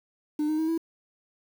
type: tone with pitch steps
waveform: sine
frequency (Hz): 300.7 / 309.5 / 318.6 / 327.9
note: D4 / D#4 / D#4 / E4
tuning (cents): +41 / -9 / +41 / -9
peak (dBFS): -21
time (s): 0.39-0.778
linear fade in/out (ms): 5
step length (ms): 97
effects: tanh soft clip ceiling -23 dBFS + 8-bit